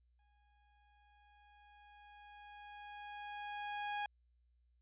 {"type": "tone with exponential growth", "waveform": "sawtooth", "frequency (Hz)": 825, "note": "G#5", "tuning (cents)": -12, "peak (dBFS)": -33, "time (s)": [0.19, 4.06], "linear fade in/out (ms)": 2, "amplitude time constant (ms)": 840, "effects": ["added 60 Hz sine -70 dBFS peak until 4.81 s", "resampled to 8000 Hz"]}